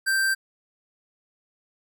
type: tone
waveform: square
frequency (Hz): 1568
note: G6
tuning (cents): 0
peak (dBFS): -21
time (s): 0.06-0.35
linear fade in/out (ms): 20
effects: none